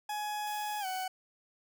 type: tone with pitch glide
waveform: 40% pulse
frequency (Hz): 840 to 748.4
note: G#5 to F#5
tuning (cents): +19 to +20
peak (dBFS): -33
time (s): 0.09-1.08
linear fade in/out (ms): 5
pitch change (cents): -199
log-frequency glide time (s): 0.8-0.86
type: noise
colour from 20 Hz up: blue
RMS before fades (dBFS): -50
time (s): 0.47-1.04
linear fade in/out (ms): 0
effects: none